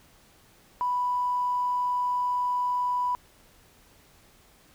triangle tone, 987.8 Hz, B5, in tune, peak -20 dBFS, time 0.81-3.15 s, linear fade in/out 0 ms, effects tanh soft clip ceiling -22 dBFS + pink hiss -58 dBFS RMS until 4.74 s

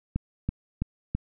click train, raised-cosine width 5 ms, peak -14 dBFS, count 4, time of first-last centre 0.16-1.15 s, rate 3.03 Hz, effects none

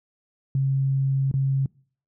sine tone with dropouts, 135.5 Hz, C#3, 39 cents flat, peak -19 dBFS, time 0.55-1.66 s, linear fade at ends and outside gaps 2 ms, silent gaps 1.314-1.339 s, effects noise-tail reverb RT60 0.5 s tail -25 dB re dry

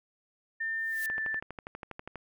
sine tone with pitch glide, 1800 to 1765 Hz, A6 to A6, +39 to +5 cents, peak -30 dBFS, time 0.6-1.4 s, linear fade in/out 10 ms, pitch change -34 cents, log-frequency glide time 0.89-1.11 s
blue noise with exponential growth, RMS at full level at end -38 dBFS, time 0.74-1.06 s, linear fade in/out 2 ms, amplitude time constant 69 ms
click train, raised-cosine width 0.5 ms, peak -25 dBFS, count 14, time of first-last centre 1.1-2.157 s, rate 12.3 Hz
effects none

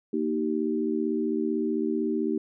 sine chord, Eb major, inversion second, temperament equal with one note detuned, 233.1 / 311.1 / 386.8 Hz, Bb3 / Eb4 / G4, 0 / 0 / -23 cents, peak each -29 / -28 / -29 dBFS, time 0.13-2.38 s, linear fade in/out 5 ms, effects none

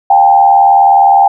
sine tone with frequency modulation, 796 Hz, G5, 26 cents sharp, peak -3 dBFS, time 0.1-1.28 s, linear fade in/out 5 ms, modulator 79.4 Hz, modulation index 0.77, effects none

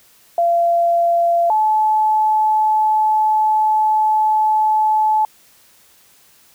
sine tone pair in turn, 685 / 863 Hz, F5 / A5, -34 / -34 cents, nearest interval major third, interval 400 cents, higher second, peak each -12 dBFS, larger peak neither, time 0.38-1.5 / 1.5-5.25 s, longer second, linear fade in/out 2 ms, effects white hiss -51 dBFS RMS until 6.54 s

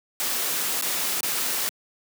white noise with dropouts, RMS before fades -26 dBFS, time 0.2-1.69 s, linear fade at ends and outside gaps 0 ms, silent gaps 0.812-0.823 / 1.206-1.231 s, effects high-pass 200 Hz 12 dB/octave

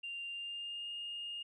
sine tone with pitch glide, 2787 to 2836 Hz, F7 to F7, -4 to +26 cents, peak -39 dBFS, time 0.03-1.43 s, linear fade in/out 10 ms, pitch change +30 cents, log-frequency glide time 0.27-0.9 s, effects tanh soft clip ceiling -35 dBFS

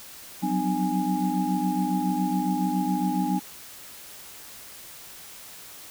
sine tone cluster, 183.1 / 190.3 / 253.8 / 302.7 / 827 Hz, F#3 / F#3 / B3 / D#4 / G#5, -18 / +49 / +47 / -48 / -8 cents, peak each -29 dBFS, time 0.42-3.4 s, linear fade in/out 20 ms, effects white hiss -44 dBFS RMS until 5.9 s

